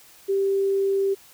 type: tone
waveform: sine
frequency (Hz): 392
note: G4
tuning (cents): 0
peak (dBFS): -19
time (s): 0.28-1.15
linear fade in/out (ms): 20
effects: white hiss -51 dBFS RMS until 1.33 s